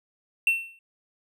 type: tone with exponential decay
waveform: triangle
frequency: 2700 Hz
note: E7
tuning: 41 cents sharp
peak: -14 dBFS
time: 0.47-0.79 s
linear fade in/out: 2 ms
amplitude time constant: 68 ms
effects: none